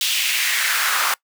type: noise with high-pass filter sweep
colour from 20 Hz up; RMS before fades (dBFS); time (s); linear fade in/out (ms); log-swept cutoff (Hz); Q
pink; -20; 0.01-1.14; 2; 3300 to 1100; 2.3
effects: noise-tail reverb RT60 0.1 s tail -23 dB re dry